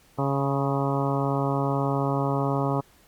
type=harmonic tone with a mistuned harmonic; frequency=138.59 Hz; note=C#3; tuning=in tune; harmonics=1 / 2 / 3 / 4 / 5 / 6 / 7 / 8 / 9; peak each=-26 / -29 / -31 / -32 / -33 / -34 / -34 / -35 / -36 dBFS; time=0.18-2.81 s; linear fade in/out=10 ms; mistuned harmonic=8; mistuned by=-25 cents; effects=pink hiss -58 dBFS RMS until 3.07 s + Opus 48 kbps